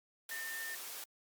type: tone in noise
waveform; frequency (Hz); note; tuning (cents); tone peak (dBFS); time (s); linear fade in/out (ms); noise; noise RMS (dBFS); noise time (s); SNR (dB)
sine; 1807; A6; +46; -41; 0.31-0.75; 2; white; -45; 0.29-1.04; +1
effects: high-pass 400 Hz 12 dB/octave + Opus 48 kbps